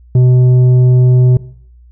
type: tone with tanh clipping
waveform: sine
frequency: 125.9 Hz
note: B2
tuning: 34 cents sharp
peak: -6 dBFS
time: 0.15-1.37 s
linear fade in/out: 2 ms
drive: 7 dB
effects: noise-tail reverb RT60 0.6 s tail -19 dB re dry + added 60 Hz sine -38 dBFS peak until 1.91 s